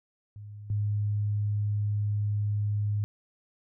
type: tone with level steps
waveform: sine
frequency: 103.83 Hz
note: G#2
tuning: in tune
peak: -40 / -25 dBFS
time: 0.36-3.04 s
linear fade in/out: 0 ms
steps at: 0.7 s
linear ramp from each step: 2 ms
effects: none